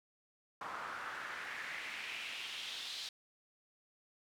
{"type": "noise with band-pass filter sweep", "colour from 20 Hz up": "pink", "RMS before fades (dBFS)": -44, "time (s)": [0.61, 3.09], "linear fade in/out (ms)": 2, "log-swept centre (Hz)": [1100, 4100], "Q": 2.8, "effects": []}